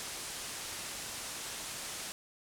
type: low-pass noise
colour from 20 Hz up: white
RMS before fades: -42 dBFS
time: 0-2.12 s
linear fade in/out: 0 ms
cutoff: 10000 Hz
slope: 24 dB/octave
effects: none